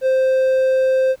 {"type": "tone", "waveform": "triangle", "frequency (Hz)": 523.3, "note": "C5", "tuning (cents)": 0, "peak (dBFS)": -11, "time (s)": [0.01, 1.16], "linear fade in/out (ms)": 50, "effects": ["pink hiss -53 dBFS RMS until 1.2 s"]}